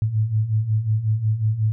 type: beating tone pair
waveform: sine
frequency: 105.4 / 110.9 Hz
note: G#2 / A2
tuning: +26 / +14 cents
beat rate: 5.5 Hz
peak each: -24 / -19 dBFS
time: 0.02-1.72 s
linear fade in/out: 0 ms
effects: none